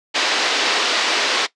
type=band-pass noise; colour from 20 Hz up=white; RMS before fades=-19 dBFS; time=0.14-1.47 s; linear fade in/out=20 ms; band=300 to 4800 Hz; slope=24 dB/octave; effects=noise-tail reverb RT60 0.1 s tail -17 dB re dry + resampled to 22050 Hz